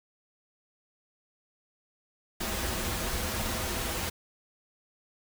pink noise with comb filter, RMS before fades -32 dBFS, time 2.4-4.1 s, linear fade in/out 10 ms, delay 6.9 ms, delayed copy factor -0.55, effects none

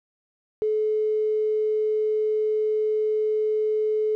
triangle tone with tanh clipping, 430 Hz, A4, 40 cents flat, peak -20 dBFS, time 0.62-4.15 s, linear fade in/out 0 ms, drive 3 dB, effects none

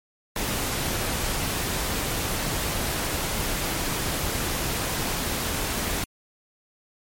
pink noise, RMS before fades -27 dBFS, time 0.36-6.04 s, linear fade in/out 2 ms, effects MP3 64 kbps

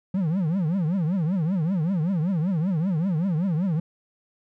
triangle tone with vibrato, 174 Hz, F3, 6 cents flat, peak -19 dBFS, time 0.14-3.8 s, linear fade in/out 5 ms, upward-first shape triangle, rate 5.2 Hz, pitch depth 290 cents each way, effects none

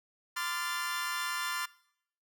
sawtooth chord, D minor seventh, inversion third, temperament equal with one note detuned, 1028.5 / 1174.7 / 1396.9 / 1760 Hz, C6 / D6 / F6 / A6, -30 / 0 / 0 / 0 cents, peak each -34 / -37 / -34 / -34 dBFS, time 0.36-1.66 s, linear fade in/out 10 ms, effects noise-tail reverb RT60 0.7 s tail -21 dB re dry

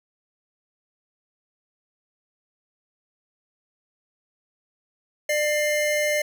square tone pair together, 597.9 / 2103 Hz, D5 / C7, +31 / +8 cents, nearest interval octave + minor seventh, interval 2177 cents, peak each -23 / -26 dBFS, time 5.29-6.22 s, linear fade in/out 5 ms, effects none

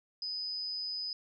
sine tone with amplitude modulation, 5000 Hz, D#8, 8 cents sharp, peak -32 dBFS, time 0.22-1.13 s, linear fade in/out 2 ms, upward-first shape sine, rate 180 Hz, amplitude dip 55%, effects none

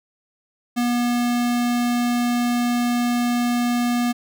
square tone, 241.5 Hz, B3, 39 cents flat, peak -19 dBFS, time 0.76-4.13 s, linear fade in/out 20 ms, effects none

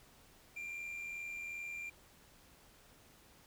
triangle tone with amplitude modulation, 2380 Hz, D7, 22 cents sharp, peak -38 dBFS, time 0.56-1.9 s, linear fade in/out 10 ms, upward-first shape sine, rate 82.6 Hz, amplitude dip 40%, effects pink hiss -63 dBFS RMS until 3.46 s

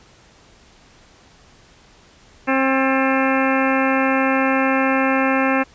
harmonic tone with a mistuned harmonic, 266.4 Hz, C4, 31 cents sharp, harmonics 1 / 2 / 3 / 4 / 5 / 6 / 7 / 8 / 9 / 10, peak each -19 / -22 / -24 / -25 / -26 / -27 / -27 / -28 / -29 / -29 dBFS, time 2.47-5.64 s, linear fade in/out 20 ms, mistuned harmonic 7, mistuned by -90 cents, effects pink hiss -50 dBFS RMS until 5.74 s + resampled to 16000 Hz

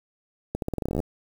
accelerating click train, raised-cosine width 2 ms, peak -14 dBFS, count 15, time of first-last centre 0.55-1.002 s, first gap 72 ms, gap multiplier 0.86, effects 7-bit

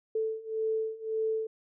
sine beating tone pair, 440 / 441.8 Hz, A4 / A4, 0 / +7 cents, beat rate 1.8 Hz, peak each -33 / -31 dBFS, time 0.15-1.47 s, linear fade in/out 5 ms, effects none

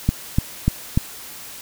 click train, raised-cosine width 5 ms, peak -3 dBFS, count 4, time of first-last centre 0.09-0.975 s, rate 3.39 Hz, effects white hiss -37 dBFS RMS until 1.61 s

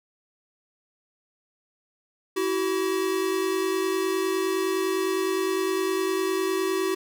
square tone pair together, 329.7 / 379.5 Hz, E4 / F#4, 0 / +44 cents, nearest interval major second, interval 244 cents, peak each -30 / -25 dBFS, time 2.36-6.95 s, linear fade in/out 10 ms, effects none

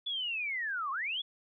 sine linear two-way sweep, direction down then up, 3467 to 1046.5 to 3467 Hz, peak -32 dBFS, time 0.06-1.22 s, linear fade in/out 10 ms, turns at 0.91 s, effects none

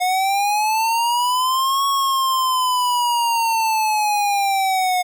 square linear two-way sweep, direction up then down, 722 to 1108.7 to 722 Hz, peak -17 dBFS, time 0-5.03 s, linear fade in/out 20 ms, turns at 1.86 s, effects none

